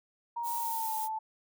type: tone with pitch glide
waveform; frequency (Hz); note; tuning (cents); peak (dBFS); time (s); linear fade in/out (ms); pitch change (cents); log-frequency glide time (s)
sine; 940 to 877.1; A#5 to A5; +14 to -6; -32; 0.36-1.19; 10; -120; 0.59-0.95
type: noise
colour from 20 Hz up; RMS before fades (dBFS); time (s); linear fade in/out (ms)
violet; -38; 0.43-1.09; 50
effects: none